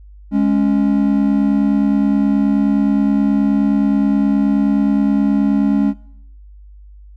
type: tone pair together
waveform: triangle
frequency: 207.7 / 277.2 Hz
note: G#3 / C#4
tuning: 0 / 0 cents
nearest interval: perfect fourth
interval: 500 cents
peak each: -12 / -13 dBFS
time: 0.31-5.94 s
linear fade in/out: 50 ms
effects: noise-tail reverb RT60 0.7 s tail -21 dB re dry + added 50 Hz sine -37 dBFS peak until 7.16 s